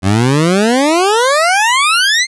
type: exponential sweep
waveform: 20% pulse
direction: up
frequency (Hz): 90.8 to 2141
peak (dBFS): -4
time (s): 0.02-2.27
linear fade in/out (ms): 50
effects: resampled to 24000 Hz